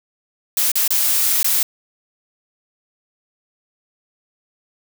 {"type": "noise with dropouts", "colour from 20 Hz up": "blue", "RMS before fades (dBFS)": -17, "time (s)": [0.57, 1.63], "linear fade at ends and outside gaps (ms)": 2, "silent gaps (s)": [[0.717, 0.755], [0.878, 0.905], [1.43, 1.444]], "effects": []}